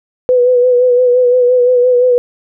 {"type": "tone with vibrato", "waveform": "sine", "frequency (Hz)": 496.2, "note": "B4", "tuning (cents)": 8, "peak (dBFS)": -6, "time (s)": [0.29, 2.18], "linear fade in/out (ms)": 0, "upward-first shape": "sine", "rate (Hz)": 5.8, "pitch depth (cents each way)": 36, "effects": []}